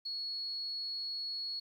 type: tone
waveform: sine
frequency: 4351 Hz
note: C#8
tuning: 33 cents flat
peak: -36 dBFS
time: 0.05-1.6 s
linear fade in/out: 10 ms
effects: 11-bit